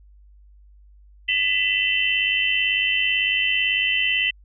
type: tone cluster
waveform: sine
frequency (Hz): 1994 / 2629 / 2727 / 3050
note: B6 / E7 / F7 / G7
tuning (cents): +16 / -5 / -42 / -48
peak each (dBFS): -24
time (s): 1.28-4.31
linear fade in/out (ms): 10
effects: added 50 Hz sine -47 dBFS peak until 4.44 s